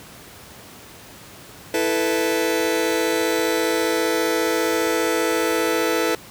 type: chord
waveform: sawtooth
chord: E suspended fourth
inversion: none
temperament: just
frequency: 329.6 / 439.5 / 494.4 Hz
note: E4 / A4 / B4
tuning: 0 / -2 / +2 cents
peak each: -19 dBFS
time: 1.74-6.15 s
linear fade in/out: 2 ms
effects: pink hiss -42 dBFS RMS until 6.3 s + high-pass 80 Hz 12 dB/octave